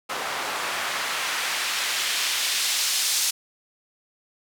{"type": "noise with band-pass filter sweep", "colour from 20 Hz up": "white", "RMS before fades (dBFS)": -26, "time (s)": [0.09, 3.31], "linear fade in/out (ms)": 10, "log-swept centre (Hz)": [830, 5400], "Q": 0.8, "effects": []}